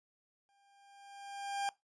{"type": "tone with exponential growth", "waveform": "40% pulse", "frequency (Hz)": 799, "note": "G5", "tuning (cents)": 33, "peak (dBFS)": -31, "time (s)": [0.49, 1.69], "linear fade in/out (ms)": 0, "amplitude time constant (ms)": 260, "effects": ["noise-tail reverb RT60 0.2 s tail -21 dB re dry", "resampled to 22050 Hz"]}